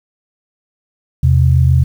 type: tone pair together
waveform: sine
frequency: 82.41 / 129.52 Hz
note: E2 / C3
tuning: 0 / -17 cents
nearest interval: minor sixth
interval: 783 cents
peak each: -10 dBFS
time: 1.23-1.84 s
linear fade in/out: 5 ms
effects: 7-bit